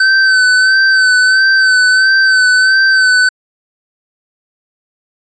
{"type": "tone with vibrato", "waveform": "square", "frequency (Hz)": 1529, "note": "G6", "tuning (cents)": -44, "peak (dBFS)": -7, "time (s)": [0, 3.29], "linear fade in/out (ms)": 5, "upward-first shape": "sine", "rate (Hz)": 1.5, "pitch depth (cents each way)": 33, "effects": ["resampled to 16000 Hz"]}